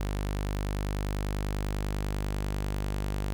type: tone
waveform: sawtooth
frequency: 50.1 Hz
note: G1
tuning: 38 cents sharp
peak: -25 dBFS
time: 0-3.33 s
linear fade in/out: 0 ms
effects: none